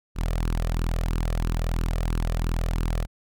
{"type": "tone with flanger", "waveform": "sawtooth", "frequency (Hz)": 41.2, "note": "E1", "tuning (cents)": 0, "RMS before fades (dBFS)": -25, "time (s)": [0.15, 3.07], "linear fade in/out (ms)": 50, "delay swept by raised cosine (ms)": [0.69, 1.69], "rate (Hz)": 3, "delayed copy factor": 0.55, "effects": []}